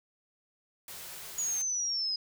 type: band-stop noise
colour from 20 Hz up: white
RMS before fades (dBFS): -44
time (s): 0.88-1.62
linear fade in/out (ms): 2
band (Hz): 220 to 320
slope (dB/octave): 96
type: linear sweep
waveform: sine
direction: down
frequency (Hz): 6800 to 4978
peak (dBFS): -29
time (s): 1.38-2.16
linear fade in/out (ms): 5
effects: none